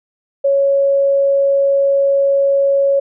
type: tone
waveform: sine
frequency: 554.4 Hz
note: C#5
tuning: in tune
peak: -10 dBFS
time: 0.44-3 s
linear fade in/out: 10 ms
effects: none